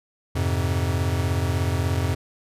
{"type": "chord", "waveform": "square", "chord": "F minor", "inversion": "none", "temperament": "equal", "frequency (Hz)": [87.31, 103.83, 130.81], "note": ["F2", "Ab2", "C3"], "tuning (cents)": [0, 0, 0], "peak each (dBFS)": [-24, -28, -28], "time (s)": [0.35, 2.15], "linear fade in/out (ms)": 10, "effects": ["resampled to 32000 Hz"]}